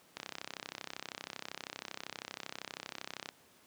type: click train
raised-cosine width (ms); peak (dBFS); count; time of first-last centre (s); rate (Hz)
0.2; -22; 103; 0.17-3.289; 32.7
effects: pink hiss -63 dBFS RMS until 3.66 s + high-pass 150 Hz 12 dB/octave